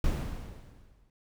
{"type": "noise with exponential decay", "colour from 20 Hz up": "brown", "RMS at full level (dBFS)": -26, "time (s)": [0.04, 1.1], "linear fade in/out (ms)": 2, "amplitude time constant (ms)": 230, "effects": []}